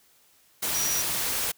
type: tone in noise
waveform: sine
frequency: 5800 Hz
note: F#8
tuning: 35 cents flat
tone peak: -27 dBFS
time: 0.74-1.02 s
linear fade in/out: 10 ms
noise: white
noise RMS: -28 dBFS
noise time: 0.62-1.52 s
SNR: -2 dB
effects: white hiss -61 dBFS RMS until 1.57 s